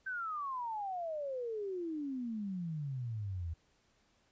sine exponential sweep, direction down, 1567 to 79.2 Hz, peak -36 dBFS, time 0.06-3.54 s, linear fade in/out 10 ms, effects pink hiss -72 dBFS RMS until 4.31 s + resampled to 16000 Hz

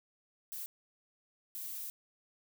violet noise bursts at uneven times, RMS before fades -42 dBFS, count 2, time 0.52-0.66 / 1.55-1.9 s, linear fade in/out 0 ms, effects none

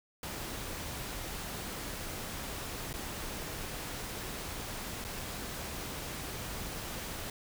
pink noise with dropouts, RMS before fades -40 dBFS, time 0.23-7.3 s, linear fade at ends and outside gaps 2 ms, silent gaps 2.93-2.938 / 5.042-5.048 s, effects none

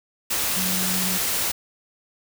sine tone in noise, 185 Hz, F#3, in tune, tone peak -28 dBFS, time 0.56-1.18 s, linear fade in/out 10 ms, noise white, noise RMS -24 dBFS, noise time 0.3-1.52 s, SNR -7 dB, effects none

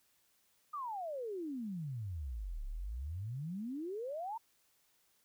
sine exponential two-way sweep, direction down then up, 1242 to 33.11 to 944 Hz, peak -38 dBFS, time 0.73-4.38 s, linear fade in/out 10 ms, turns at 2.65 s, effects white hiss -73 dBFS RMS until 5.24 s

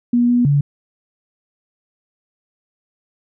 sine tone with pitch steps, 240.7 / 243 / 143 Hz, B3 / B3 / D3, -44 / -28 / -46 cents, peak -11 dBFS, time 0.13-0.61 s, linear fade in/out 5 ms, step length 160 ms, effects none

